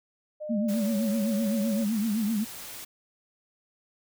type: tone with pitch glide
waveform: sine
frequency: 607 to 559.8 Hz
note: D#5 to C#5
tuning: -43 to +17 cents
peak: -33 dBFS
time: 0.4-1.85 s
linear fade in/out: 20 ms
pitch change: -140 cents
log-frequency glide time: 0.6-0.97 s
type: tone with vibrato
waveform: sine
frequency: 216.3 Hz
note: A3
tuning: 29 cents flat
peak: -24 dBFS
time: 0.49-2.45 s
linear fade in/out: 20 ms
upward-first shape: triangle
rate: 7.8 Hz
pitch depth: 150 cents each way
type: noise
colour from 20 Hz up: white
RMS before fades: -41 dBFS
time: 0.68-2.85 s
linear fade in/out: 10 ms
effects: none